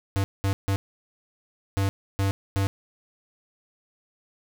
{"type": "tone bursts at uneven times", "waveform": "square", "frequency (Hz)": 97.9, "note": "G2", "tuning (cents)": -2, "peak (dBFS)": -22, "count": 6, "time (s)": [[0.16, 0.24], [0.44, 0.53], [0.68, 0.76], [1.77, 1.89], [2.19, 2.31], [2.56, 2.67]], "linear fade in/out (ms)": 0, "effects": []}